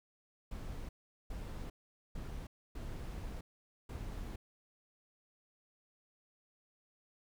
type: noise bursts at uneven times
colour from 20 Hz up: brown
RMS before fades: -43 dBFS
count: 5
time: 0.51-0.89 / 1.3-1.7 / 2.15-2.47 / 2.75-3.41 / 3.89-4.36 s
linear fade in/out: 5 ms
effects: none